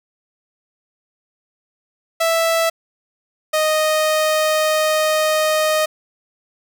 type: tone pair in turn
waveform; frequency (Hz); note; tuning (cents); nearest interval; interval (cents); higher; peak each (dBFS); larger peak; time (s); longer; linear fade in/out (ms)
sawtooth; 659.3 / 620.7; E5 / D#5; 0 / -4; minor second; 104; first; -11; neither; 2.2-2.7 / 3.53-5.86; second; 10
effects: none